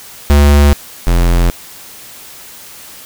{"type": "tone pair in turn", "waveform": "square", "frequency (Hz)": [72.1, 43.13], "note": ["D2", "F1"], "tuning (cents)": [-31, -21], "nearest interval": "major sixth", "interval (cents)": 890, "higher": "first", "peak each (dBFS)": [-5, -8], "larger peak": "first", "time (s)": [[0.3, 0.73], [1.07, 1.5]], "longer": "neither", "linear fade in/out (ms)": 0, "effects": ["white hiss -34 dBFS RMS until 3.05 s"]}